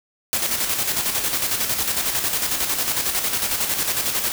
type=noise with tremolo; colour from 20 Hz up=white; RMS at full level=-21 dBFS; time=0.33-4.32 s; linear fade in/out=0 ms; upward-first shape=square; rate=11 Hz; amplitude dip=45%; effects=none